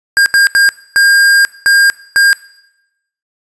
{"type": "tone bursts at uneven times", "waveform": "square", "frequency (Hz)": 1610, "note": "G6", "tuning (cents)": 46, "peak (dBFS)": -6, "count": 6, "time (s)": [[0.17, 0.26], [0.34, 0.47], [0.55, 0.69], [0.96, 1.45], [1.66, 1.9], [2.16, 2.33]], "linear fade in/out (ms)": 0, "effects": ["noise-tail reverb RT60 0.9 s tail -20 dB re dry", "resampled to 24000 Hz"]}